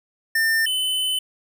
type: tone pair in turn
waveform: square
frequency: 1800 / 3027 Hz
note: A6 / F#7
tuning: +39 / +39 cents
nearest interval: major sixth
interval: 900 cents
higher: second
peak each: -18 / -21 dBFS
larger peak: first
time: 0.35-0.66 / 0.66-1.19 s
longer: second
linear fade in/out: 5 ms
effects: 10-bit